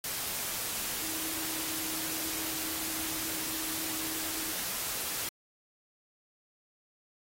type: tone in noise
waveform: sine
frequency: 318.5 Hz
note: D#4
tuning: 41 cents sharp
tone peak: -44 dBFS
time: 1.02-4.52 s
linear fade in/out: 2 ms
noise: white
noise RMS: -35 dBFS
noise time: 0.04-5.29 s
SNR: -12 dB
effects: AAC 48 kbps